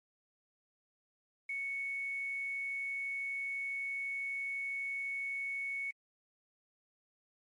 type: tone with quantisation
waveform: sine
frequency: 2217 Hz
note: C#7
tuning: in tune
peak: -35 dBFS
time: 1.49-5.91 s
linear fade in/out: 5 ms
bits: 10
effects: MP3 48 kbps